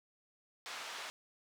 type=band-pass noise; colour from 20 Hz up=pink; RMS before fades=-45 dBFS; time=0.66-1.1 s; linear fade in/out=0 ms; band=910 to 5500 Hz; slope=12 dB/octave; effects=none